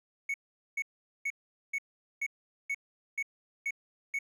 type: tone bursts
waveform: triangle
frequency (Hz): 2217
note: C#7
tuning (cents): 0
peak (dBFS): -28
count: 9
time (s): 0.29-4.189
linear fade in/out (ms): 5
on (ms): 51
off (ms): 430
effects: none